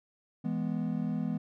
triangle chord, E major, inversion none, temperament equal, 164.81 / 207.7 / 246.9 Hz, E3 / G#3 / B3, 0 / 0 / 0 cents, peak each -32 dBFS, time 0.44-1.38 s, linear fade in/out 10 ms, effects none

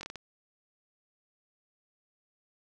slowing click train, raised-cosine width 0.2 ms, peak -23 dBFS, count 5, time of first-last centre 0.01-0.157 s, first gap 21 ms, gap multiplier 1.39, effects none

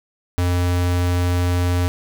square tone, 88.7 Hz, F2, 27 cents sharp, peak -17 dBFS, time 0.38-1.88 s, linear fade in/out 0 ms, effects none

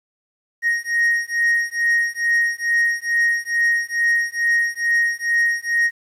triangle beating tone pair, 1870 / 1872.3 Hz, A#6 / A#6, +5 / +7 cents, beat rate 2.3 Hz, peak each -18 dBFS, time 0.62-5.91 s, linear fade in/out 50 ms, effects resampled to 32000 Hz + 9-bit

